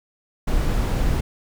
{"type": "noise", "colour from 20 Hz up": "brown", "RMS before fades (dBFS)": -20, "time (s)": [0.47, 1.21], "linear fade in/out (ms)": 10, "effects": []}